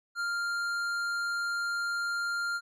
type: tone with tanh clipping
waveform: sine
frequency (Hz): 1396.9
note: F6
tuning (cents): 0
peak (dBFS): -31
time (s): 0.15-2.61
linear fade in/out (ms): 50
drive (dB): 12
effects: none